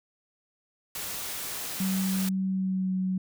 white noise, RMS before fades -35 dBFS, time 0.95-2.29 s, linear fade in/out 2 ms
sine tone with pitch glide, 190 to 186.74 Hz, F#3 to F#3, +46 to +16 cents, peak -25 dBFS, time 1.8-3.18 s, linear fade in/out 5 ms, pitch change -30 cents, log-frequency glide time 2.47-2.93 s
effects none

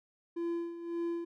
triangle tone with tremolo, 339.8 Hz, F4, 47 cents flat, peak -29 dBFS, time 0.36-1.25 s, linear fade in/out 10 ms, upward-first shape sine, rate 1.8 Hz, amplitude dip 70%, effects none

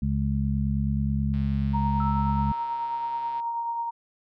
harmonic tone, 69.3 Hz, C#2, in tune, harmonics 1 / 2 / 3, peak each -27 / -27 / -27 dBFS, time 0.02-2.52 s, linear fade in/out 5 ms
click train, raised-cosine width 0.3 ms, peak -33 dBFS, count 277, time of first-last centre 1.34-3.4 s, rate 134 Hz
sine tone with tremolo, 932.3 Hz, A#5, in tune, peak -25 dBFS, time 1.73-3.91 s, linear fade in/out 20 ms, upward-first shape triangle, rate 9.3 Hz, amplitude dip 35%
sine tone with exponential decay, 1318.5 Hz, E6, in tune, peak -31 dBFS, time 2-3.8 s, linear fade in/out 2 ms, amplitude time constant 390 ms
effects none

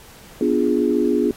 sine chord, B diminished seventh, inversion none, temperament equal, 246.9 / 293.7 / 349.2 / 415.3 Hz, B3 / D4 / F4 / Ab4, 0 / 0 / 0 / 0 cents, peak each -21 dBFS, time 0.41-1.31 s, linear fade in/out 2 ms, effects pink hiss -45 dBFS RMS until 1.36 s + AAC 48 kbps

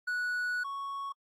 triangle tone pair in turn, 1471 / 1109 Hz, F#6 / C#6, -11 / 0 cents, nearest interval perfect fourth, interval 489 cents, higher first, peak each -28 / -33 dBFS, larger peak first, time 0.07-0.64 / 0.64-1.12 s, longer first, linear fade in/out 10 ms, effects AAC 48 kbps

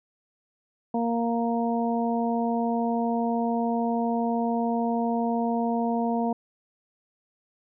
harmonic tone, 233 Hz, A#3, 1 cent flat, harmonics 1 / 2 / 3 / 4, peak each -25 / -31 / -29 / -33 dBFS, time 0.94-6.33 s, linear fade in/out 5 ms, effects none

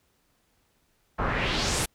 pink noise with low-pass filter sweep, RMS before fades -27 dBFS, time 1.18-1.86 s, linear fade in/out 10 ms, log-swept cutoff 1100 to 11000 Hz, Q 2.1, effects pink hiss -69 dBFS RMS until 1.94 s

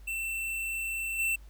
square tone with level steps, 2684 Hz, E7, 31 cents sharp, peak -32 / -27 dBFS, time 0.07-1.36 s, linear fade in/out 10 ms, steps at 1.18 s, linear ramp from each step 20 ms, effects added 50 Hz sine -47 dBFS peak until 1.49 s + pink hiss -63 dBFS RMS until 1.49 s

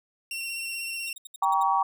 sawtooth tone with vibrato, 2729 Hz, F7, 41 cents flat, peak -28 dBFS, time 0.31-1.13 s, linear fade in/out 2 ms, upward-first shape sine, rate 16 Hz, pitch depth 19 cents each way
10% pulse tone bursts, 3729 Hz, A#7, in tune, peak -31 dBFS, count 7, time 1.07-1.631 s, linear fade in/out 5 ms, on 21 ms, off 69 ms
sine chord, G diminished, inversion none, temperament just, 784 / 940.8 / 1128.9 Hz, G5 / Bb5 / Db6, 0 / +16 / +31 cents, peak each -25 dBFS, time 1.42-1.83 s, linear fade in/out 5 ms
effects none

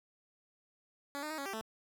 10% pulse tone with pitch steps, 282.8 / 304.2 / 313.8 / 277.9 / 391.3 / 220.7 Hz, C#4 / D#4 / D#4 / C#4 / G4 / A3, +35 / -39 / +15 / +4 / -3 / +5 cents, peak -30 dBFS, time 1.15-1.612 s, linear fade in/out 0 ms, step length 77 ms, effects none

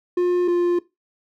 triangle tone pair in turn, 355.8 / 350.3 Hz, F4 / F4, +32 / +5 cents, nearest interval unison, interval 27 cents, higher first, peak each -14 dBFS, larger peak neither, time 0.17-0.48 / 0.48-0.79 s, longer neither, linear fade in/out 5 ms, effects noise-tail reverb RT60 0.2 s tail -18 dB re dry

